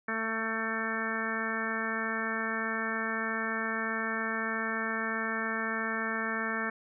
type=harmonic tone; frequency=223.2 Hz; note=A3; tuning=25 cents sharp; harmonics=1 / 2 / 3 / 4 / 5 / 6 / 7 / 8 / 10; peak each=-37 / -40 / -42 / -44 / -40 / -38 / -37 / -35 / -42 dBFS; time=0.08-6.7 s; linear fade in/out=5 ms; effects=none